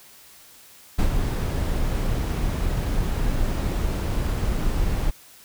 brown noise with ADSR envelope, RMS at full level -18 dBFS, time 0.98-5.11 s, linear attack 14 ms, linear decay 90 ms, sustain -5 dB, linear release 16 ms, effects white hiss -49 dBFS RMS until 5.44 s

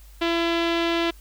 sawtooth tone with low-pass filter, 336.6 Hz, E4, 36 cents sharp, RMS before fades -23 dBFS, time 0.21-1.11 s, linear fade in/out 10 ms, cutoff 3400 Hz, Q 2.4, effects added 50 Hz sine -44 dBFS peak until 1.2 s + white hiss -55 dBFS RMS until 1.2 s

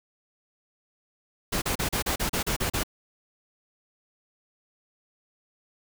pink noise bursts, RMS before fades -27 dBFS, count 10, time 1.52-2.835 s, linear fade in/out 10 ms, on 100 ms, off 35 ms, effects none

